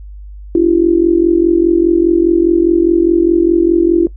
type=tone with amplitude modulation; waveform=sine; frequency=338.5 Hz; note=E4; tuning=46 cents sharp; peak=-3 dBFS; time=0.55-4.07 s; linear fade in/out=2 ms; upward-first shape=sine; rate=44.9 Hz; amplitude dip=85%; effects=noise-tail reverb RT60 0.1 s tail -19 dB re dry + added 50 Hz sine -28 dBFS peak until 4.16 s